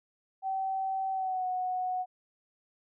sine tone with pitch glide, 768 to 736.3 Hz, G5 to F#5, -36 to -9 cents, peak -29 dBFS, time 0.42-2.06 s, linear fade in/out 50 ms, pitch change -73 cents, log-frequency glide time 1.12-1.46 s, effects none

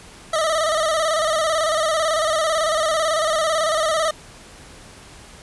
25% pulse tone with vibrato, 632 Hz, D#5, 27 cents sharp, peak -14 dBFS, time 0.33-4.11 s, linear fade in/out 5 ms, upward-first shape square, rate 18 Hz, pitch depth 59 cents each way, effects pink hiss -43 dBFS RMS until 5.42 s + resampled to 24000 Hz

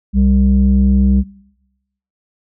sine tone pair together, 65.8 / 197.18 Hz, C2 / G3, +10 / +10 cents, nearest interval octave + perfect fifth, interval 1900 cents, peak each -10 dBFS, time 0.13-1.24 s, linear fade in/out 50 ms, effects noise-tail reverb RT60 0.9 s tail -22 dB re dry + tanh soft clip ceiling -4 dBFS

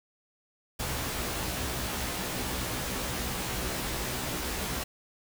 pink noise with comb filter, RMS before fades -33 dBFS, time 0.79-4.84 s, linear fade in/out 10 ms, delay 16 ms, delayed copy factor +0.75, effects none

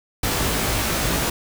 pink noise with comb filter, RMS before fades -22 dBFS, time 0.23-1.3 s, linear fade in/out 5 ms, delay 18 ms, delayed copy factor +0.8, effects none

